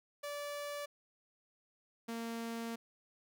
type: tone pair in turn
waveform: sawtooth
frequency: 580 / 230.2 Hz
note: D5 / A#3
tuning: -22 / -22 cents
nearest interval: octave + major third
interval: 1600 cents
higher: first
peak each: -36 / -35 dBFS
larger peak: second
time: 0.23-0.86 / 2.08-2.76 s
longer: second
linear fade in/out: 10 ms
effects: none